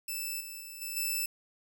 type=tone with level steps; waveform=5% pulse; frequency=2637 Hz; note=E7; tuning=in tune; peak=-25 / -32 / -34 / -27 / -21 dBFS; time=0.08-1.26 s; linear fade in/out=5 ms; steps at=0.4 / 0.6 / 0.81 / 0.96 s; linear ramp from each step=10 ms; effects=none